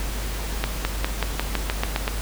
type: accelerating click train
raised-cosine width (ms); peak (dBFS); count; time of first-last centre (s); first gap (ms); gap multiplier
0.3; -6; 10; 0.64-2.079; 210; 0.93
effects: added 50 Hz sine -27 dBFS peak until 2.21 s + pink hiss -33 dBFS RMS until 2.21 s